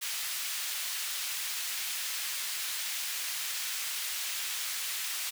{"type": "high-pass noise", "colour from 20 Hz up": "pink", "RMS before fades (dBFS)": -35, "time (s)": [0.01, 5.31], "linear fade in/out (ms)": 20, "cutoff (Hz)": 2300, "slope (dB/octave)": 12, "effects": []}